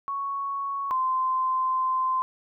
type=tone pair in turn; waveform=sine; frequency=1110 / 1037.1 Hz; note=C#6 / C6; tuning=+2 / -16 cents; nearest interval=minor second; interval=118 cents; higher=first; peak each=-27 / -22 dBFS; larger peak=second; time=0.08-0.91 / 0.91-2.22 s; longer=second; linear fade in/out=0 ms; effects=none